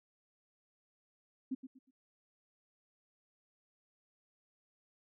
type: tone with echo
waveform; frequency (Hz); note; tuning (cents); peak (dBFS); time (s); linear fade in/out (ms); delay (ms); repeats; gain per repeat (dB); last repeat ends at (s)
sine; 261.6; C4; 0; -33; 1.51-1.55; 10; 120; 3; -11; 1.91
effects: none